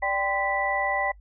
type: tone cluster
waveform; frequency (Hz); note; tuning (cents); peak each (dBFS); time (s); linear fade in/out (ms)
sine; 586 / 785 / 1028 / 1971; D5 / G5 / C6 / B6; -4 / +2 / -31 / -4; -30 / -27 / -32 / -27; 0.02-1.12; 10
effects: noise-tail reverb RT60 0.1 s tail -24 dB re dry + added 50 Hz sine -47 dBFS peak until 1.2 s